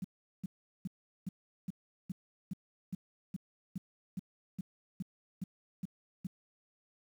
sine tone bursts, 184.7 Hz, F#3, 3 cents flat, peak -34 dBFS, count 16, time 0.02-6.27 s, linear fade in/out 5 ms, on 25 ms, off 390 ms, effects 10-bit

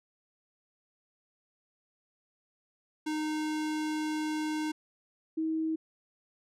square / sine tone pair in turn, 308 / 318.9 Hz, D#4 / D#4, -17 / +43 cents, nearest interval minor second, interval 60 cents, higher second, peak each -31 / -28 dBFS, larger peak second, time 3.06-4.72 / 5.37-5.76 s, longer first, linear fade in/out 10 ms, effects low-pass 9000 Hz 12 dB/octave

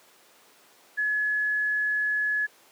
sine tone, 1700 Hz, G#6, 40 cents sharp, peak -23 dBFS, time 0.97-2.47 s, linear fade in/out 20 ms, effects pink hiss -56 dBFS RMS until 2.71 s + high-pass 400 Hz 12 dB/octave

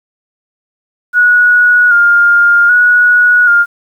sine tone with vibrato, 1434 Hz, F6, 45 cents sharp, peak -4 dBFS, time 1.13-3.66 s, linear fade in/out 50 ms, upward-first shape square, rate 0.64 Hz, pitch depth 32 cents each way, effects 7-bit

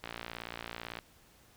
click train, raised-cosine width 0.3 ms, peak -23 dBFS, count 56, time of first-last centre 0.04-0.988 s, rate 58 Hz, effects pink hiss -62 dBFS RMS until 1.56 s

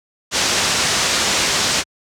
white low-pass noise, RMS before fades -18 dBFS, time 0.31-1.84 s, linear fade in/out 50 ms, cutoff 7000 Hz, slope 24 dB/octave, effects high-pass 60 Hz 12 dB/octave

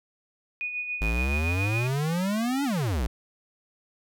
sine tone with tremolo, 2475 Hz, D#7, 10 cents flat, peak -27 dBFS, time 0.61-1.87 s, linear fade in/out 0 ms, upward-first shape sine, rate 7.1 Hz, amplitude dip 50%
square exponential two-way sweep, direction up then down, 51.1 to 290 to 51.1 Hz, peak -25 dBFS, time 1.01-3.07 s, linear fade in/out 5 ms, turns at 2.64 s
effects none

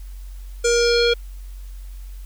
square tone with low-pass filter sweep, 472.6 Hz, A#4, 24 cents sharp, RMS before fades -17 dBFS, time 0.64-1.14 s, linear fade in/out 10 ms, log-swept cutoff 7300 to 3500 Hz, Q 4.2, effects added 46 Hz sine -32 dBFS peak until 2.25 s + white hiss -53 dBFS RMS until 2.25 s

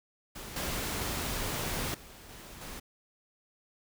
pink noise with level steps, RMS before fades -43 / -34 / -51 / -48 / -43 dBFS, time 0.35-2.8 s, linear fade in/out 10 ms, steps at 0.56 / 1.94 / 2.29 / 2.61 s, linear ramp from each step 5 ms, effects none

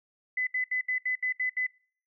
sine tone bursts, 2011 Hz, B6, 31 cents sharp, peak -26 dBFS, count 8, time 0.37-1.667 s, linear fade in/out 5 ms, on 100 ms, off 71 ms, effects noise-tail reverb RT60 0.5 s tail -24 dB re dry

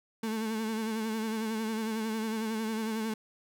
35% pulse tone with vibrato, 220.7 Hz, A3, 5 cents sharp, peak -29 dBFS, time 0.23-3.14 s, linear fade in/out 5 ms, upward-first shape sine, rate 11 Hz, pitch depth 43 cents each way, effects none

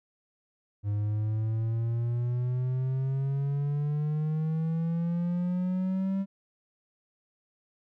triangle exponential sweep, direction up, 102.1 to 196 Hz, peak -24 dBFS, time 0.83-6.26 s, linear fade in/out 50 ms, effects none

